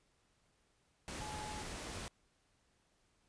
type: tone in noise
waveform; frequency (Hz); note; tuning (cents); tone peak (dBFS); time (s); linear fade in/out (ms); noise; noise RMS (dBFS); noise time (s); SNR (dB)
sine; 850; G#5; +40; -46; 1.21-1.62; 0; pink; -45; 1.08-2.08; -4
effects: pink hiss -75 dBFS RMS until 3.28 s + resampled to 22050 Hz